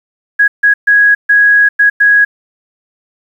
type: tone bursts at uneven times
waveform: sine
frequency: 1660 Hz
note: G#6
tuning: 1 cent flat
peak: -4 dBFS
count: 6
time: 0.39-0.48 / 0.63-0.74 / 0.87-1.15 / 1.29-1.69 / 1.79-1.9 / 2-2.25 s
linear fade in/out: 10 ms
effects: 7-bit